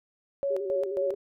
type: tone with tremolo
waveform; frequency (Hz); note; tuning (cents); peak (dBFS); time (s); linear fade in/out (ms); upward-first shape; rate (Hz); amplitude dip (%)
sine; 557; C#5; +8; -25; 0.43-1.14; 0; square; 3.7; 75
type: tone with vibrato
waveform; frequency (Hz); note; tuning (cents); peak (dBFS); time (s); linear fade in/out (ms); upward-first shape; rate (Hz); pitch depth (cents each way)
sine; 392; G4; 0; -30; 0.5-1.15; 10; square; 9.7; 55
effects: none